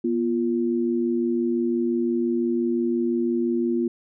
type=tone pair together; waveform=sine; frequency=241.2 / 347 Hz; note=B3 / F4; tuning=-41 / -11 cents; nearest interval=tritone; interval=630 cents; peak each=-23 dBFS; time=0.04-3.88 s; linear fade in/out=5 ms; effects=none